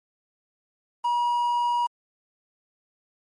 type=tone with quantisation; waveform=triangle; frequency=960 Hz; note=B5; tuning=49 cents flat; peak=-19 dBFS; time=1.04-1.87 s; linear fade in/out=10 ms; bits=8; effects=MP3 48 kbps